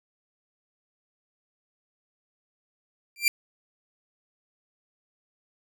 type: tone with exponential growth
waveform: sawtooth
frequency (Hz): 2364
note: D7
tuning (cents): +11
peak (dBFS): -11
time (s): 3.16-3.28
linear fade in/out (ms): 1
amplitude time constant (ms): 25
effects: none

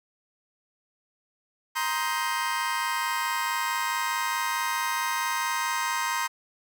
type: chord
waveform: 30% pulse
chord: C minor seventh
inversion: third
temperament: just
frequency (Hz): 941.9 / 1046.5 / 1255.8 / 1569.8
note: Bb5 / C6 / Eb6 / G6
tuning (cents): +18 / 0 / +16 / +2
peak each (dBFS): -27 / -28 / -32 / -31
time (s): 1.75-6.28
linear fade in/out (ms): 20
effects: none

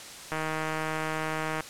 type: click train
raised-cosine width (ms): 0.5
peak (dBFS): -16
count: 203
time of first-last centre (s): 0.32-1.607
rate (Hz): 157
effects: white hiss -43 dBFS RMS until 1.69 s + low-pass 9000 Hz 12 dB/octave

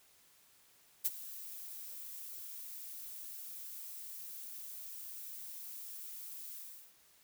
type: noise with ADSR envelope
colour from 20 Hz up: violet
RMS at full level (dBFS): -30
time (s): 1.04-6.95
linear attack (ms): 20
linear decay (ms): 31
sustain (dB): -17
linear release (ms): 380
effects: white hiss -66 dBFS RMS until 7.23 s

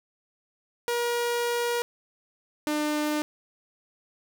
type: tone pair in turn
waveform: sawtooth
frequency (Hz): 476.9 / 300.4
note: A#4 / D4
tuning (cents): +39 / +39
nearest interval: minor sixth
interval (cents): 800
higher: first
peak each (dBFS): -21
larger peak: neither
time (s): 0.88-1.82 / 2.67-3.22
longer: first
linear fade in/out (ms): 0
effects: none

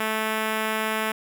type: tone with notch filter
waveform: 5% pulse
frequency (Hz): 218.5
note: A3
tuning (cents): -12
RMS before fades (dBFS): -26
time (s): 0-1.12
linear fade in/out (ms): 5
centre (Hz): 6200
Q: 1.7
effects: none

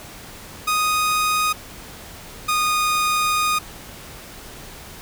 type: tone pair in turn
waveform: sawtooth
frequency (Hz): 1244.5 / 1233.1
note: D#6 / D#6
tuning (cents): 0 / -16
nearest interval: unison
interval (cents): 16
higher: first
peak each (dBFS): -14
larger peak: neither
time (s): 0.67-1.53 / 2.48-3.59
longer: second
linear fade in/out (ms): 10
effects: pink hiss -39 dBFS RMS until 5.01 s

